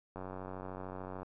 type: click train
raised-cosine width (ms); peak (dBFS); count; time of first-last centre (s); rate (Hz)
1; -29; 101; 0.16-1.231; 93.4
effects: none